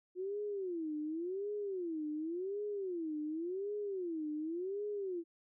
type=tone with vibrato; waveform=sine; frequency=354.4 Hz; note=F4; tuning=25 cents sharp; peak=-36 dBFS; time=0.15-5.24 s; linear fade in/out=50 ms; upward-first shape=sine; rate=0.9 Hz; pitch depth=280 cents each way; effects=none